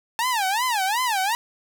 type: tone with vibrato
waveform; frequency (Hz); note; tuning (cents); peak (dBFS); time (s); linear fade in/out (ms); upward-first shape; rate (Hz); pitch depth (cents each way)
sawtooth; 878; A5; -4; -17; 0.19-1.35; 0; sine; 2.7; 270
effects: none